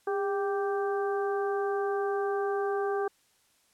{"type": "harmonic tone with a mistuned harmonic", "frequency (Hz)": 391.5, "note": "G4", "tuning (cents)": -2, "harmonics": [1, 2, 3, 4], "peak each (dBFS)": [-28, -34, -38, -40], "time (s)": [0.07, 3.08], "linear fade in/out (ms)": 5, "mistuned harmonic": 1, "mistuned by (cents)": 52, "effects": ["white hiss -67 dBFS RMS until 3.73 s", "low-pass 11000 Hz 12 dB/octave"]}